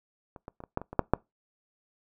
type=clicks; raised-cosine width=1 ms; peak=-30 / -26 / -29 / -27 / -14 / -25 / -25 / -7 / -6 dBFS; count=9; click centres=0.362 / 0.481 / 0.604 / 0.638 / 0.774 / 0.816 / 0.93 / 0.993 / 1.136 s; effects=noise-tail reverb RT60 0.2 s tail -24 dB re dry

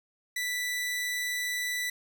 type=tone; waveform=sawtooth; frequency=1975.5 Hz; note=B6; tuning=in tune; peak=-26 dBFS; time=0.36-1.9 s; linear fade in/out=5 ms; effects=none

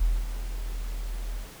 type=tone with ADSR envelope; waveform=sine; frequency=41.2 Hz; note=E1; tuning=in tune; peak=-18 dBFS; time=0-1.5 s; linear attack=16 ms; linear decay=240 ms; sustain=-11 dB; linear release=120 ms; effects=pink hiss -46 dBFS RMS until 1.6 s

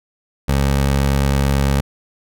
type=tone with vibrato; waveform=20% pulse; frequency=69 Hz; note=C#2; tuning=7 cents flat; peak=-9 dBFS; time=0.48-1.81 s; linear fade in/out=10 ms; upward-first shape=sine; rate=11 Hz; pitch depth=9 cents each way; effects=none

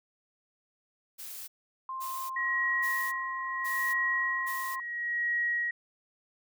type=noise bursts; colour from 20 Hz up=blue; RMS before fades=-42 dBFS; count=5; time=1.18-4.76 s; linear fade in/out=20 ms; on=300 ms; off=520 ms
type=tone; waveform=sine; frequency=1052 Hz; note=C6; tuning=9 cents sharp; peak=-34 dBFS; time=1.89-4.8 s; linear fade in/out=2 ms
type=tone with tremolo; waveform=sine; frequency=1900 Hz; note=A#6; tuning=33 cents sharp; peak=-26 dBFS; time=2.36-5.71 s; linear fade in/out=5 ms; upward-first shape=sine; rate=0.74 Hz; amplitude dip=70%
effects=none

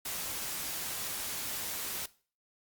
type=noise; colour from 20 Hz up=white; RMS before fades=-37 dBFS; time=0.05-2.06 s; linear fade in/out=5 ms; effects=noise-tail reverb RT60 0.4 s tail -19 dB re dry + Opus 48 kbps

